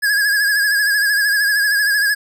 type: tone with vibrato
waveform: square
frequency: 1661.2 Hz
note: G#6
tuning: in tune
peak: -14 dBFS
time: 0.02-2.15 s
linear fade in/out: 20 ms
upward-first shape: sine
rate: 13 Hz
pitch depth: 57 cents each way
effects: none